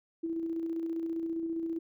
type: tone with tremolo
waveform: sine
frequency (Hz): 329.6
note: E4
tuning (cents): 0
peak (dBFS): -30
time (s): 0.23-1.79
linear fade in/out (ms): 10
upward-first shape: square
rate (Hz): 15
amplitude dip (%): 30
effects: none